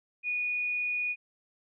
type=tone; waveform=sine; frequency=2461 Hz; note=D#7; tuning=20 cents flat; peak=-28 dBFS; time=0.23-1.16 s; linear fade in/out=50 ms; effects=none